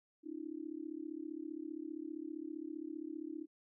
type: tone with amplitude modulation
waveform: sine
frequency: 313.1 Hz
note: D#4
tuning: 11 cents sharp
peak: -37 dBFS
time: 0.23-3.47 s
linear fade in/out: 50 ms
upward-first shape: sine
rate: 35.2 Hz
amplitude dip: 100%
effects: none